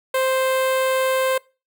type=tone with notch filter; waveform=sawtooth; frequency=523.3 Hz; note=C5; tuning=in tune; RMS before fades=-20 dBFS; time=0.14-1.38 s; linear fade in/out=5 ms; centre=5600 Hz; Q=1.3; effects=noise-tail reverb RT60 0.3 s tail -23 dB re dry